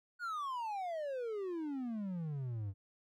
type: exponential sweep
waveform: triangle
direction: down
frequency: 1480 to 93.9 Hz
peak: -35 dBFS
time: 0.19-2.74 s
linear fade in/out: 50 ms
effects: none